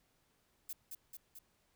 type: noise with echo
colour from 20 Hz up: violet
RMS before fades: -43 dBFS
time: 0.69-0.73 s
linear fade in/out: 5 ms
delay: 220 ms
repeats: 3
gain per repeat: -3 dB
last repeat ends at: 1.39 s
effects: pink hiss -75 dBFS RMS until 1.75 s